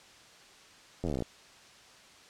slowing click train, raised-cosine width 2 ms, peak -20 dBFS, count 14, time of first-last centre 1.04-1.223 s, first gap 11 ms, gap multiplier 1.04, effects white hiss -55 dBFS RMS until 2.29 s + low-pass 6000 Hz 12 dB/octave

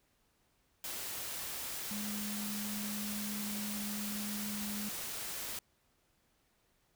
sine tone in noise, 207.7 Hz, G#3, in tune, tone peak -39 dBFS, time 1.91-4.89 s, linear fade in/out 2 ms, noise white, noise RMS -41 dBFS, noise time 0.84-5.59 s, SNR -1 dB, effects pink hiss -74 dBFS RMS until 6.95 s

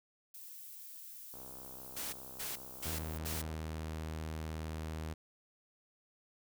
violet noise, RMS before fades -50 dBFS, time 0.34-3.18 s, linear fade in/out 5 ms
click train, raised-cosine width 1 ms, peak -39 dBFS, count 144, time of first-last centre 1.34-3.54 s, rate 65 Hz
white noise bursts, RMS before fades -41 dBFS, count 4, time 1.96-3.42 s, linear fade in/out 10 ms, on 170 ms, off 260 ms
sawtooth tone with vibrato, 78.9 Hz, D#2, 25 cents sharp, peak -35 dBFS, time 2.85-5.14 s, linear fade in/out 10 ms, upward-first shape triangle, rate 20 Hz, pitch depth 18 cents each way
effects none

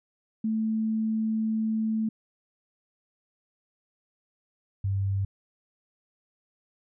sine tone pair in turn, 220 / 98 Hz, A3 / G2, 0 / 0 cents, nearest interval octave + major second, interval 1400 cents, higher first, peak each -24 dBFS, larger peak neither, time 0.44-2.09 / 4.84-5.25 s, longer first, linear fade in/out 5 ms, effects none

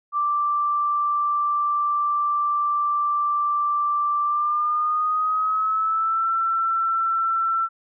sine tone with pitch glide, 1174.7 to 1341.6 Hz, D6 to E6, 0 to +30 cents, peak -19 dBFS, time 0.12-7.69 s, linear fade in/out 50 ms, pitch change +230 cents, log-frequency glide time 4.24-6.28 s, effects none

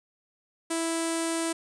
sawtooth tone with low-pass filter, 329.6 Hz, E4, in tune, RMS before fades -29 dBFS, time 0.7-1.53 s, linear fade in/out 10 ms, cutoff 8900 Hz, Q 5, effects none

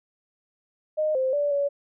sine tone with pitch steps, 616 / 522 / 580 / 567 Hz, D#5 / C5 / D5 / C#5, -17 / -4 / -22 / +39 cents, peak -21 dBFS, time 0.97-1.69 s, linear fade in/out 20 ms, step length 180 ms, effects none

